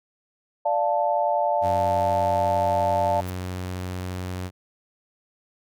sine chord, D minor, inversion none, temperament equal, 587.3 / 698.5 / 880 Hz, D5 / F5 / A5, 0 / 0 / 0 cents, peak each -24 dBFS, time 0.65-3.21 s, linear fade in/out 10 ms
sawtooth tone, 91.5 Hz, F#2, 19 cents flat, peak -25 dBFS, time 1.61-4.51 s, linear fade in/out 50 ms
violet noise with exponential growth, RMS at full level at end -33 dBFS, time 3.23-3.3 s, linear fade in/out 5 ms, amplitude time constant 15 ms
effects none

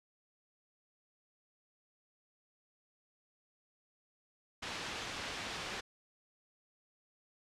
white low-pass noise, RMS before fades -42 dBFS, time 4.62-5.81 s, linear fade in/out 10 ms, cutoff 3700 Hz, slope 12 dB/octave, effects low-pass 9000 Hz 12 dB/octave

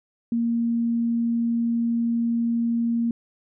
sine tone, 233.1 Hz, A#3, in tune, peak -20 dBFS, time 0.32-3.11 s, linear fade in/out 2 ms, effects none

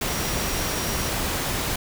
sine tone in noise, 5660 Hz, F8, 22 cents sharp, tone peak -36 dBFS, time 0.08-1.09 s, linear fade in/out 5 ms, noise pink, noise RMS -26 dBFS, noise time 0.01-1.76 s, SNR -13 dB, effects none

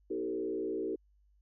sine tone with frequency modulation, 381.7 Hz, G4, 46 cents flat, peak -32 dBFS, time 0.1-0.96 s, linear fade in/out 10 ms, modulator 60.3 Hz, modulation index 1.3, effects added 50 Hz sine -64 dBFS peak until 1.41 s

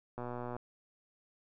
click train, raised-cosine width 1 ms, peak -27 dBFS, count 48, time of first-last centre 0.18-0.565 s, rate 122 Hz, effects none

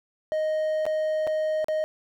triangle tone with dropouts, 622.3 Hz, D#5, in tune, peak -21 dBFS, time 0.32-1.84 s, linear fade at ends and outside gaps 0 ms, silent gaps 0.854-0.865 / 1.269-1.274 / 1.644-1.684 s, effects none

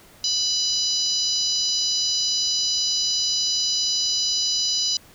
harmonic tone with a mistuned harmonic, 987.8 Hz, B5, in tune, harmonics 3 / 4 / 5 / 6 / 7, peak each -31 / -26 / -23 / -27 / -35 dBFS, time 0.24-4.97 s, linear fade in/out 2 ms, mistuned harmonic 4, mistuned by +25 cents, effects pink hiss -50 dBFS RMS until 5.14 s

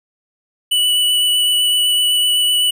square tone with vibrato, 2960 Hz, F#7, in tune, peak -13 dBFS, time 0.71-2.71 s, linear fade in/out 10 ms, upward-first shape triangle, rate 7.9 Hz, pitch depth 15 cents each way, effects none

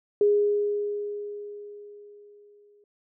sine tone with exponential decay, 412.3 Hz, G#4, 13 cents flat, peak -16 dBFS, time 0.21-2.84 s, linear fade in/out 2 ms, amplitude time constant 570 ms, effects none

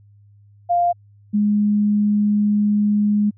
sine tone pair in turn, 698.5 / 207.7 Hz, F5 / G#3, 0 / 0 cents, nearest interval octave + major sixth, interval 2100 cents, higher first, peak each -14 dBFS, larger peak neither, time 0.69-0.93 / 1.33-3.31 s, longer second, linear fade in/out 20 ms, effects added 102 Hz sine -47 dBFS peak until 3.37 s

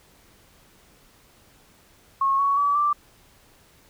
sine tone with pitch steps, 1090 / 1117.4 / 1145.5 / 1174.3 Hz, C#6 / C#6 / D6 / D6, -29 / +13 / -44 / -1 cents, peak -18 dBFS, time 2.21-2.93 s, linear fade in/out 5 ms, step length 180 ms, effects pink hiss -56 dBFS RMS until 3.89 s

